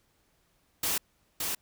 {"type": "noise with echo", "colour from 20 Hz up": "white", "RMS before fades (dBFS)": -29, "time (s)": [0.83, 0.98], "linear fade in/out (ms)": 5, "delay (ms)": 570, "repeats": 1, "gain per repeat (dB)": -3, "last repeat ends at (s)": 1.55, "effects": ["pink hiss -70 dBFS RMS until 1.61 s"]}